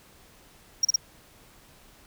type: tone bursts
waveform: triangle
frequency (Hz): 5610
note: F8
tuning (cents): +7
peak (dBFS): -16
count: 3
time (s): 0.83-0.96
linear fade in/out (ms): 5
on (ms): 20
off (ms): 35
effects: pink hiss -55 dBFS RMS until 2.06 s